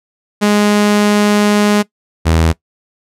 sawtooth tone pair in turn, 207.5 / 81.35 Hz, G#3 / E2, -1 / -22 cents, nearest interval octave + major third, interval 1621 cents, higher first, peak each -5 dBFS, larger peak neither, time 0.41-1.83 / 2.25-2.53 s, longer first, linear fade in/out 20 ms, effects noise-tail reverb RT60 0.1 s tail -20 dB re dry + low-pass 11000 Hz 12 dB/octave

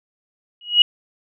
sine tone with exponential growth, 2900 Hz, F#7, 35 cents flat, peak -4 dBFS, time 0.61-0.82 s, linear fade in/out 2 ms, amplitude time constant 44 ms, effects none

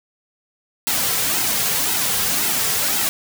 white noise with flanger, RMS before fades -20 dBFS, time 0.87-3.09 s, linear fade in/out 0 ms, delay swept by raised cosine 1.7 to 3.4 ms, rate 1.9 Hz, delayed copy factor -0.55, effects none

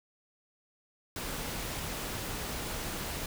pink noise, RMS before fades -37 dBFS, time 1.16-3.26 s, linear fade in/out 2 ms, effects none

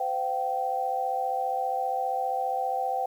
sine tone cluster, 512 / 698 / 773 Hz, C5 / F5 / G5, -38 / -1 / -24 cents, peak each -33 / -33 / -27 dBFS, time 0-3.06 s, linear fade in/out 5 ms, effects 9-bit

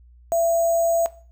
sine tone with sample-and-hold, 670 Hz, E5, 28 cents sharp, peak -17 dBFS, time 0.32-1.06 s, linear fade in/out 0 ms, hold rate 7350 Hz, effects noise-tail reverb RT60 0.4 s tail -17 dB re dry + added 60 Hz sine -47 dBFS peak until 1.31 s

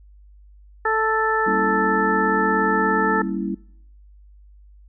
harmonic tone, 440 Hz, A4, in tune, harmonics 1 / 2 / 3 / 4, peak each -23 / -23 / -23 / -23 dBFS, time 0.85-3.22 s, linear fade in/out 5 ms
sine chord, G diminished seventh, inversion none, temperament equal, 196 / 233.1 / 277.2 / 329.6 Hz, G3 / Bb3 / Db4 / Fb4, 0 / 0 / 0 / 0 cents, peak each -26 / -30 / -30 / -28 dBFS, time 1.46-3.55 s, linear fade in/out 10 ms
effects noise-tail reverb RT60 0.7 s tail -24 dB re dry + added 50 Hz sine -45 dBFS peak until 4.88 s

